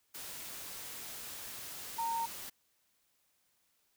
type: tone in noise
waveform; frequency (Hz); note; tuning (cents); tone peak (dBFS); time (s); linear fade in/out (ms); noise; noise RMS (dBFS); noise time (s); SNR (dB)
sine; 920; A#5; -23; -32; 1.98-2.26; 10; white; -45; 0.14-2.5; +10
effects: white hiss -75 dBFS RMS until 3.96 s